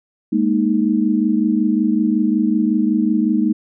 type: chord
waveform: sine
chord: Ab suspended second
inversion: none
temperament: equal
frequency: 207.7 / 233.1 / 311.1 Hz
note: Ab3 / Bb3 / Eb4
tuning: 0 / 0 / 0 cents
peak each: -18 dBFS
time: 0.32-3.53 s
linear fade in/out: 10 ms
effects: none